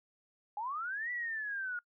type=linear two-way sweep; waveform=sine; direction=up then down; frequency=802 to 1975.5 to 1422 Hz; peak=-35 dBFS; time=0.57-1.79 s; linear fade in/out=2 ms; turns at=1.11 s; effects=noise-tail reverb RT60 0.1 s tail -24 dB re dry